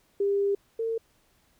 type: tone pair in turn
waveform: sine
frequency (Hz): 400 / 453.4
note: G4 / A#4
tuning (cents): +35 / -48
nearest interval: major second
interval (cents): 217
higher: second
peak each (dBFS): -22 / -26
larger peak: first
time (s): 0.2-0.55 / 0.79-0.98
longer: first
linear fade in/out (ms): 5
effects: pink hiss -66 dBFS RMS until 1.59 s